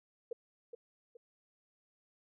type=tone with echo; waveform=sine; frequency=472.9 Hz; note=A#4; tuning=25 cents sharp; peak=-35 dBFS; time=0.31-0.33 s; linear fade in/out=5 ms; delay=420 ms; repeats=2; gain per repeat=-8 dB; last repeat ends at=1.17 s; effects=none